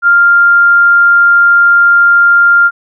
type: tone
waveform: sine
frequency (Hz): 1396.9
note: F6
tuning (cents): 0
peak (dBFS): -3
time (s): 0.02-2.71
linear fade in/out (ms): 50
effects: none